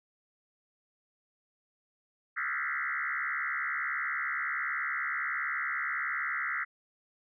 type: tone with frequency modulation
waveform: sine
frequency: 1661.2 Hz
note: G#6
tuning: in tune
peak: -30 dBFS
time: 2.36-6.65 s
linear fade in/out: 20 ms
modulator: 70.7 Hz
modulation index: 5.5
effects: none